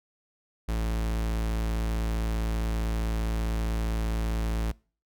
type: tone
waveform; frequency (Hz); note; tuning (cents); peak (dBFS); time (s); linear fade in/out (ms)
45% pulse; 55.3; A1; +9; -26; 0.68-4.72; 10
effects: noise-tail reverb RT60 0.4 s tail -24 dB re dry